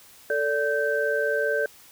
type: tone cluster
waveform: sine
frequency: 443.8 / 579 / 1554 Hz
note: A4 / D5 / G6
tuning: +15 / -25 / -16 cents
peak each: -26 dBFS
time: 0.3-1.66 s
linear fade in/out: 2 ms
effects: white hiss -51 dBFS RMS until 1.91 s